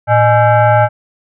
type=tone with frequency modulation; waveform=sine; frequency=113.5 Hz; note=A#2; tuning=46 cents flat; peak=-6 dBFS; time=0.07-0.89 s; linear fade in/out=50 ms; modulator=726 Hz; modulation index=1.5; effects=none